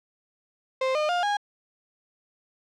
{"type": "tone with pitch steps", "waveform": "35% pulse", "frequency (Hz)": [523.3, 608.1, 706.6, 821.1], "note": ["C5", "D#5", "F5", "G#5"], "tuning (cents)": [0, -40, 20, -20], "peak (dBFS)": -21, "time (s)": [0.81, 1.37], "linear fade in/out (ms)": 5, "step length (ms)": 140, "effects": ["low-pass 4000 Hz 12 dB/octave"]}